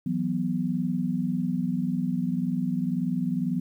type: chord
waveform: sine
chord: E suspended second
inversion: none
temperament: equal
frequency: 164.81 / 185 / 246.9 Hz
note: E3 / F#3 / B3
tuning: 0 / 0 / 0 cents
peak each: -30 / -28 / -28 dBFS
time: 0.06-3.6 s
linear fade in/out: 5 ms
effects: 10-bit